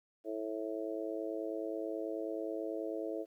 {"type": "harmonic tone", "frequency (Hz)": 109.3, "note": "A2", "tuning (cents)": -11, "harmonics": [3, 4, 5, 6], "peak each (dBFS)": [-40, -41, -42, -43], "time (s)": [0.24, 3.26], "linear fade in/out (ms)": 50, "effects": ["12-bit"]}